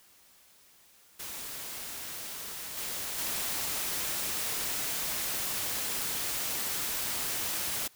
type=noise with level steps; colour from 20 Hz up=white; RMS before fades=-40 / -36 / -33 dBFS; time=1.19-7.88 s; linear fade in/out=10 ms; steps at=2.77 / 3.18 s; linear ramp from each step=5 ms; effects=white hiss -60 dBFS RMS until 7.95 s

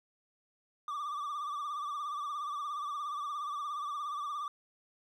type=tone with vibrato; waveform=triangle; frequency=1174.7 Hz; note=D6; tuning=in tune; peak=-33 dBFS; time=0.88-4.48 s; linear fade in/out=2 ms; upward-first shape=sine; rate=17 Hz; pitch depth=67 cents each way; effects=none

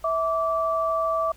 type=tone pair together; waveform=sine; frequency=651.6 / 1161 Hz; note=E5 / D6; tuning=-20 / -20 cents; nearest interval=minor seventh; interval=1000 cents; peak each=-24 dBFS; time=0.04-1.32 s; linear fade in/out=5 ms; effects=added 60 Hz sine -49 dBFS peak until 1.36 s + pink hiss -54 dBFS RMS until 1.36 s

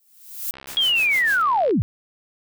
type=noise with exponential growth; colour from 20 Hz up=violet; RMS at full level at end=-24 dBFS; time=0-0.51 s; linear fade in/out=2 ms; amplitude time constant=110 ms
type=click train; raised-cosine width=0.3 ms; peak=-23 dBFS; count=80; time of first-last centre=0.54-1.709 s; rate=67.6 Hz
type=noise with tremolo; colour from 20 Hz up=white; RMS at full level=-34 dBFS; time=0.67-1.42 s; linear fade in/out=5 ms; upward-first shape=sine; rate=6.6 Hz; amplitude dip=90%
type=linear sweep; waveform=sine; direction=down; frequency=3322 to 71.9 Hz; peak=-16 dBFS; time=0.77-1.82 s; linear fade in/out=0 ms
effects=none

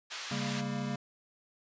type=band-pass noise; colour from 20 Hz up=white; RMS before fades=-41 dBFS; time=0.1-0.62 s; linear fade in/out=20 ms; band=1000 to 4600 Hz; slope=12 dB/octave
type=chord; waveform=square; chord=G diminished; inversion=second; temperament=equal with one note detuned; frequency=138.59 / 199.65 / 233.1 Hz; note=Db3 / G3 / Bb3; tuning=0 / +32 / 0 cents; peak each=-38 dBFS; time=0.31-0.96 s; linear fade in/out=5 ms
effects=resampled to 16000 Hz

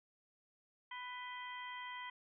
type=harmonic tone with a mistuned harmonic; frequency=496.4 Hz; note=B4; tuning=9 cents sharp; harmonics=2 / 3 / 4 / 5 / 6; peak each=-47 / -57 / -48 / -59 / -53 dBFS; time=0.91-2.1 s; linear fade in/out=5 ms; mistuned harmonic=6; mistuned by=+100 cents; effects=none

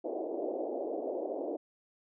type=band-pass noise; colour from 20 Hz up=pink; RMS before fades=-36 dBFS; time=0.04-1.57 s; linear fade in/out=10 ms; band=300 to 690 Hz; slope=48 dB/octave; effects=none

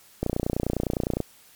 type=click train; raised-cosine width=2 ms; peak=-11 dBFS; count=30; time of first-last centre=0.23-1.203 s; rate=29.8 Hz; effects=white hiss -54 dBFS RMS until 1.55 s + MP3 96 kbps

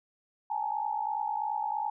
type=tone cluster; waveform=sine; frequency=801 / 850 / 913 Hz; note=G5 / G#5 / A#5; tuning=+37 / +40 / -36 cents; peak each=-37 / -31 / -35 dBFS; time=0.5-1.9 s; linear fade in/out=5 ms; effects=none

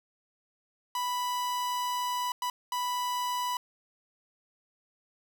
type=tone bursts at uneven times; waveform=45% pulse; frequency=987.8 Hz; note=B5; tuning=in tune; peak=-29 dBFS; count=3; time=0.95-2.32 / 2.42-2.5 / 2.72-3.57 s; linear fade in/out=2 ms; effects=none

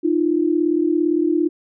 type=tone pair together; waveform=sine; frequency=306.7 / 344.3 Hz; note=D#4 / F4; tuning=-25 / -25 cents; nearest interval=major second; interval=200 cents; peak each=-18 dBFS; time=0.03-1.49 s; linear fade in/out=20 ms; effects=none

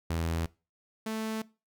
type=tone pair in turn; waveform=sawtooth; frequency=82.6 / 220 Hz; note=E2 / A3; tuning=+4 / 0 cents; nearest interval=octave + perfect fourth; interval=1696 cents; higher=second; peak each=-25 / -28 dBFS; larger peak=first; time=0.1-0.46 / 1.06-1.42 s; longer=neither; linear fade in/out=5 ms; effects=noise-tail reverb RT60 0.3 s tail -21 dB re dry

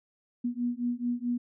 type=beating tone pair; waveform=sine; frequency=239.9 / 244.5 Hz; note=A#3 / B3; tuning=+50 / -17 cents; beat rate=4.6 Hz; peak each=-31 dBFS; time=0.44-1.38 s; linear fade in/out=10 ms; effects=none

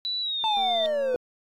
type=tone with pitch glide; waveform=sine; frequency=3951 to 3581 Hz; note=B7 to A7; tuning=0 to +30 cents; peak=-26 dBFS; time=0.05-0.86 s; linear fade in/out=0 ms; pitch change=-170 cents; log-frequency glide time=0.21-0.44 s
type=exponential sweep; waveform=triangle; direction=down; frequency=898 to 490.2 Hz; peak=-21 dBFS; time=0.44-1.16 s; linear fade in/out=0 ms
type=click train; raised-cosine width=1 ms; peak=-31 dBFS; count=133; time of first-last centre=0.57-1.149 s; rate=228 Hz
effects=AAC 64 kbps

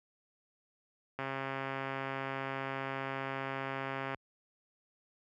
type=click train; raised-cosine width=0.5 ms; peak=-22 dBFS; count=400; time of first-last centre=1.19-4.146 s; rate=135 Hz; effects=high-pass 60 Hz 12 dB/octave

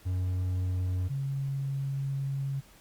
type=tone pair in turn; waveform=triangle / sine; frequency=91.6 / 137.24 Hz; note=F#2 / C#3; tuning=-17 / -17 cents; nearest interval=perfect fifth; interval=700 cents; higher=second; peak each=-25 / -29 dBFS; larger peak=first; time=0.05-1.09 / 1.09-2.61 s; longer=second; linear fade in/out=20 ms; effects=pink hiss -57 dBFS RMS until 2.8 s + Opus 48 kbps

